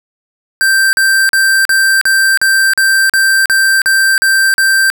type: tone bursts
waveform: square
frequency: 1568 Hz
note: G6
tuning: in tune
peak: -8 dBFS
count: 12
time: 0.61-4.901 s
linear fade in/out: 0 ms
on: 320 ms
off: 41 ms
effects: none